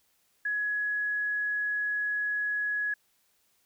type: tone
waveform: sine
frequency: 1680 Hz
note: G#6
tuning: 19 cents sharp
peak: -27 dBFS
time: 0.45-2.94 s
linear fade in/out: 5 ms
effects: white hiss -70 dBFS RMS until 3.65 s